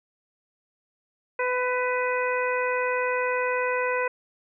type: harmonic tone with a mistuned harmonic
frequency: 500 Hz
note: B4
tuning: 21 cents sharp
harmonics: 1 / 2 / 3 / 4 / 5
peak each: -26 / -29 / -31 / -32 / -33 dBFS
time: 1.39-4.08 s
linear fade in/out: 5 ms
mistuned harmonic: 4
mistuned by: -16 cents
effects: none